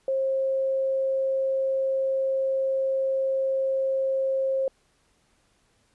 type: tone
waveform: sine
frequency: 534 Hz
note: C5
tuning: 35 cents sharp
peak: -22 dBFS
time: 0.08-4.68 s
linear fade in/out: 2 ms
effects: pink hiss -66 dBFS RMS until 5.94 s + resampled to 24000 Hz